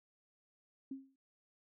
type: tone with exponential decay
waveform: sine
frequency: 268.8 Hz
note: C4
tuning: 47 cents sharp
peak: -38 dBFS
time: 0.91-1.16 s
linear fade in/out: 5 ms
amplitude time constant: 53 ms
effects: none